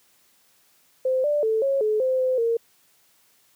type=tone with pitch steps; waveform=sine; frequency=518 / 589 / 441.5 / 547 / 428.9 / 518 / 514 / 461.7 Hz; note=C5 / D5 / A4 / C#5 / A4 / C5 / C5 / A#4; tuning=-17 / +5 / +6 / -23 / -44 / -17 / -31 / -17 cents; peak=-19 dBFS; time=1.05-2.57 s; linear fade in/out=5 ms; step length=190 ms; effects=white hiss -61 dBFS RMS until 3.55 s + high-pass 80 Hz 12 dB/octave